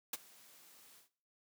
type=noise with ADSR envelope; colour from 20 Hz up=white; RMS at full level=-37 dBFS; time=0.13-1.09 s; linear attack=4 ms; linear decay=29 ms; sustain=-24 dB; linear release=120 ms; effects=noise-tail reverb RT60 0.5 s tail -18 dB re dry + high-pass 150 Hz 12 dB/octave